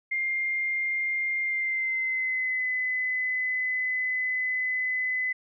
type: tone with pitch glide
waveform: sine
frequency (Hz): 2111 to 2016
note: C7 to B6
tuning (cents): +15 to +35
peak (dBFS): -25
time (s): 0.11-5.33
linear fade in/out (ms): 10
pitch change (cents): -80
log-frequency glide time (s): 1.41-2.67
effects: none